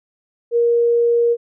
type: tone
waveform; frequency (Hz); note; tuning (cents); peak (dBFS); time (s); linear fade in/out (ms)
sine; 471.2; A#4; +19; -12; 0.51-1.37; 50
effects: none